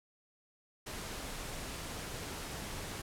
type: noise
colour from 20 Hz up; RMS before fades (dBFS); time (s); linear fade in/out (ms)
pink; -42; 0.86-3.02; 10
effects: low-pass 12000 Hz 12 dB/octave